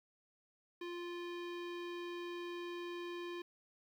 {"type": "tone with low-pass filter", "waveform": "square", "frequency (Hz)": 348.8, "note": "F4", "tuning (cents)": -2, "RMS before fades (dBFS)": -44, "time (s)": [0.81, 3.42], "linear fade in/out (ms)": 5, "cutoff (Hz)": 3300, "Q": 1.6, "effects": ["11-bit"]}